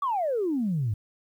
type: exponential sweep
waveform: sine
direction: down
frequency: 1178 to 98 Hz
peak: -23 dBFS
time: 0.02-0.94 s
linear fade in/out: 5 ms
effects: tanh soft clip ceiling -19 dBFS + 10-bit